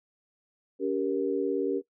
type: chord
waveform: sine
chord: G diminished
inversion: second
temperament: just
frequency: 282.2 / 392 / 470.4 Hz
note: Db4 / G4 / Bb4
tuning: +31 / 0 / +16 cents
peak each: -30 / -29 / -30 dBFS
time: 0.79-1.82 s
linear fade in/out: 50 ms
effects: noise-tail reverb RT60 0.1 s tail -18 dB re dry